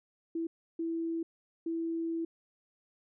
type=tone bursts at uneven times; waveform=sine; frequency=330.3 Hz; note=E4; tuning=4 cents sharp; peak=-31 dBFS; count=3; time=0.35-0.47 / 0.79-1.23 / 1.66-2.25 s; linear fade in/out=5 ms; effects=none